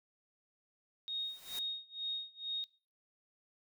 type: tone with tremolo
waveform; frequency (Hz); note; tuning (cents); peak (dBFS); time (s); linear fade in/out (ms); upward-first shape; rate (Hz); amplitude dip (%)
sine; 3729; A#7; 0; -34; 1.08-2.64; 0; sine; 2.2; 95
type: noise with exponential growth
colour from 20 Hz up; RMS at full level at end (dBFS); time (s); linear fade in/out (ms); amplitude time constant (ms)
white; -44; 1.08-1.59; 1; 110
effects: noise-tail reverb RT60 0.4 s tail -23 dB re dry